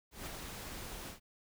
pink noise with ADSR envelope, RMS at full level -42 dBFS, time 0.11-1.2 s, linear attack 160 ms, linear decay 5 ms, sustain -3 dB, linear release 120 ms, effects none

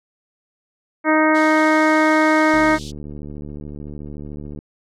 harmonic tone, 311.2 Hz, D#4, in tune, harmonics 1 / 2 / 3 / 4 / 5 / 6 / 7, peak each -16 / -19 / -21 / -22 / -23 / -24 / -24 dBFS, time 1.04-2.79 s, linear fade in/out 50 ms
pink high-pass noise, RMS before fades -33 dBFS, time 1.34-2.92 s, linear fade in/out 20 ms, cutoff 3100 Hz, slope 48 dB/octave
click train, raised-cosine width 3 ms, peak -21 dBFS, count 152, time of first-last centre 2.54-4.589 s, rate 73.7 Hz
effects low-pass 6000 Hz 12 dB/octave

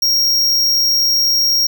square tone, 5588 Hz, F8, in tune, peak -12 dBFS, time 0.02-1.67 s, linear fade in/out 5 ms, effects none

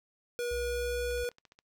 square tone with pitch glide, 482 to 485.4 Hz, B4 to B4, -42 to -30 cents, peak -32 dBFS, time 0.39-1.29 s, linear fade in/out 0 ms, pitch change +12 cents, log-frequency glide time 0.66-1 s
sine tone with vibrato, 61.74 Hz, B1, in tune, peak -38 dBFS, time 0.51-1.24 s, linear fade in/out 5 ms, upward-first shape square, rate 20 Hz, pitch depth 11 cents each way
click train, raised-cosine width 0.2 ms, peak -37 dBFS, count 8, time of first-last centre 1.11-1.589 s, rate 14.6 Hz
effects noise-tail reverb RT60 0.1 s tail -24 dB re dry

